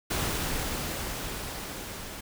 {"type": "noise with level ramp", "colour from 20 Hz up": "pink", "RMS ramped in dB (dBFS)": [-29, -40], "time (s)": [0.1, 2.21], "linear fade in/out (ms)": 10, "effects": []}